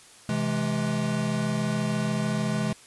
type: chord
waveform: square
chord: C augmented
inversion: none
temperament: equal with one note detuned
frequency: 130.81 / 164.81 / 211.4 Hz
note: C3 / E3 / G#3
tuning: 0 / 0 / +31 cents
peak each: -31 / -31 / -28 dBFS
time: 0.29-2.73 s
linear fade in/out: 2 ms
effects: white hiss -51 dBFS RMS until 2.86 s + resampled to 24000 Hz